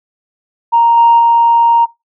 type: tone with level steps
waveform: sine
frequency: 932.3 Hz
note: A#5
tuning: in tune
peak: -5 / -3 / -5 dBFS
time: 0.72-1.86 s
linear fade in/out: 20 ms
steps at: 0.97 / 1.19 s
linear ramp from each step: 5 ms
effects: noise-tail reverb RT60 0.2 s tail -20 dB re dry + tanh soft clip ceiling 0 dBFS